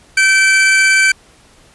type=tone pair together; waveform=45% pulse; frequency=1541.9 / 2321 Hz; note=G6 / D7; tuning=-29 / -21 cents; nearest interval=perfect fifth; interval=708 cents; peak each=-11 dBFS; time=0.17-1.12 s; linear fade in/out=5 ms; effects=pink hiss -47 dBFS RMS until 1.74 s + resampled to 24000 Hz